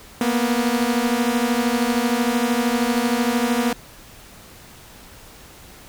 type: beating tone pair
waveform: sawtooth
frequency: 233.1 / 246.1 Hz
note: A#3 / B3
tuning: 0 / -6 cents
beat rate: 13 Hz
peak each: -17 dBFS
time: 0.21-3.73 s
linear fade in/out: 2 ms
effects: pink hiss -44 dBFS RMS until 5.88 s